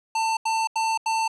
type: tone bursts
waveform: square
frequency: 893 Hz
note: A5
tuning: 25 cents sharp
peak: -22 dBFS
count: 4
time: 0.15-1.279 s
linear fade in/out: 5 ms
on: 220 ms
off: 83 ms
effects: resampled to 22050 Hz + 9-bit